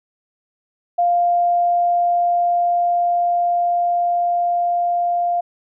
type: tone with level ramp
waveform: sine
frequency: 699 Hz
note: F5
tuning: 1 cent sharp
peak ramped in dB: -13 to -16 dBFS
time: 0.98-5.41 s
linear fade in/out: 10 ms
effects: none